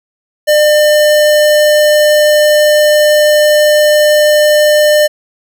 square tone, 601 Hz, D5, 40 cents sharp, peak -6 dBFS, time 0.47-5.08 s, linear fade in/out 20 ms, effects none

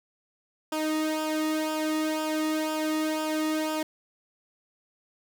sawtooth tone with flanger, 311.1 Hz, D#4, in tune, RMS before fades -28 dBFS, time 0.72-3.83 s, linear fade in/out 5 ms, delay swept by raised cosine 0.48 to 1.32 ms, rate 2 Hz, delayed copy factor -0.7, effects none

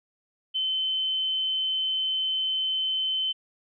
sine tone, 3066 Hz, G7, 39 cents flat, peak -24 dBFS, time 0.54-3.33 s, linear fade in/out 20 ms, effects none

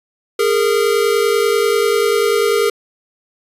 square tone pair together, 410 / 460.2 Hz, G#4 / A#4, -22 / -22 cents, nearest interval major second, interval 200 cents, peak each -16 dBFS, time 0.39-2.7 s, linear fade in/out 5 ms, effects resampled to 32000 Hz

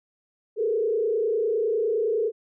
sine tone with frequency modulation, 441.2 Hz, A4, 5 cents sharp, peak -21 dBFS, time 0.56-2.32 s, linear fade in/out 50 ms, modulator 29.9 Hz, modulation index 1.2, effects none

